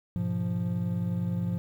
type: chord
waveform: triangle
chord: F diminished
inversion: first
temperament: equal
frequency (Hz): 103.83 / 123.47 / 174.61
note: Ab2 / Cb3 / F3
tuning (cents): 0 / 0 / 0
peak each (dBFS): -30 / -33 / -27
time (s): 0.16-1.58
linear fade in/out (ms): 0
effects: 10-bit